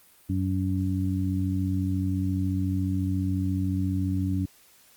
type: harmonic tone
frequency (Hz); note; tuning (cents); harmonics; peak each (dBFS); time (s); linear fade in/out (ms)
94.2; F#2; +32; 1 / 2 / 3; -26 / -30 / -29; 0.29-4.46; 10
effects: white hiss -57 dBFS RMS until 4.96 s + Opus 32 kbps